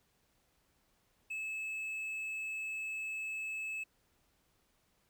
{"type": "tone with hard clipping", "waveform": "triangle", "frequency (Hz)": 2600, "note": "E7", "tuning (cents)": -24, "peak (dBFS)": -38, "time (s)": [1.3, 3.84], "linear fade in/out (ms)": 10, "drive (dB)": 6, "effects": ["pink hiss -74 dBFS RMS until 5.09 s"]}